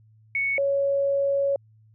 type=tone pair in turn; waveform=sine; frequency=2217 / 556.7 Hz; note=C#7 / C#5; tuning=0 / +7 cents; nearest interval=2 octaves; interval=2393 cents; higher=first; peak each=-22 / -20 dBFS; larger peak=second; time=0.35-0.58 / 0.58-1.56 s; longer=second; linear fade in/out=2 ms; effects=added 109 Hz sine -53 dBFS peak until 1.94 s